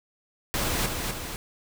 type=noise with echo; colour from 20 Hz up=pink; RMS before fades=-27 dBFS; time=0.54-0.86 s; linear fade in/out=0 ms; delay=250 ms; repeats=2; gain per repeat=-4 dB; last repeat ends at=1.36 s; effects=none